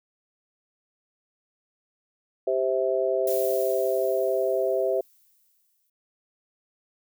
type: chord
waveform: sine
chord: C major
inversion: second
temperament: just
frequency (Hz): 392.4 / 523.3 / 654.1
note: G4 / C5 / E5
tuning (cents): +2 / 0 / -14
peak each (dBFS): -26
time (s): 2.47-5.01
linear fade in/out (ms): 5
type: noise with exponential decay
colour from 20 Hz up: violet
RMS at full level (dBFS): -32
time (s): 3.27-5.9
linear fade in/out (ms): 5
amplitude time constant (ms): 570
effects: none